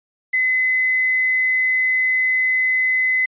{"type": "tone with quantisation", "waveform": "sine", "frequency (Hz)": 2030, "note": "B6", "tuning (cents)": 47, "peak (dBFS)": -15, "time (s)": [0.33, 3.26], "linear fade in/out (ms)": 10, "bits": 7, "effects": ["resampled to 8000 Hz"]}